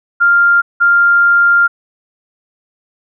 sine tone pair in turn, 1396.9 / 1396.9 Hz, F6 / F6, 0 / 0 cents, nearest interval unison, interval 0 cents, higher neither, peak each -6 dBFS, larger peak neither, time 0.2-0.62 / 0.8-1.68 s, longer second, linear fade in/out 20 ms, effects none

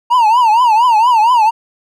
triangle tone with vibrato, 925 Hz, A#5, 14 cents flat, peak -5 dBFS, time 0.1-1.51 s, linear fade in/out 20 ms, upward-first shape triangle, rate 4.3 Hz, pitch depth 180 cents each way, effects none

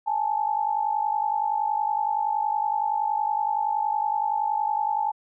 sine tone pair together, 830.6 / 881.3 Hz, G#5 / A5, 0 / +3 cents, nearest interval minor second, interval 103 cents, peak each -25 dBFS, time 0.06-5.12 s, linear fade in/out 20 ms, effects none

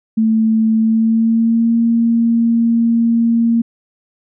sine tone with pitch glide, 221.5 to 231.3 Hz, A3 to A#3, +12 to -13 cents, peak -10 dBFS, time 0.17-3.62 s, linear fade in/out 10 ms, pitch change +75 cents, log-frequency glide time 0.76-1.77 s, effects none

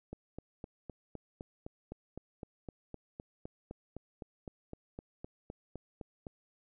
click train, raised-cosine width 2 ms, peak -29 dBFS, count 25, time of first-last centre 0.13-6.268 s, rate 3.91 Hz, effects none

